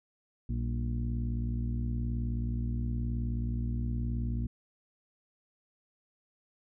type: harmonic tone with a mistuned harmonic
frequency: 59 Hz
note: A#1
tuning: 22 cents sharp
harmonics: 1 / 2 / 3 / 4 / 5 / 6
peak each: -32 / -34 / -47 / -38 / -49 / -54 dBFS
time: 0.49-4.47 s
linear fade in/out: 5 ms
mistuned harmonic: 3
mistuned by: +150 cents
effects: none